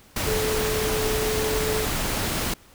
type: tone in noise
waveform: sine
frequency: 433.3 Hz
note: A4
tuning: 27 cents flat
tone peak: -25 dBFS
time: 0.27-1.85 s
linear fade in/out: 5 ms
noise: pink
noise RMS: -26 dBFS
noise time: 0.16-2.54 s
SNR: -2 dB
effects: pink hiss -53 dBFS RMS until 2.74 s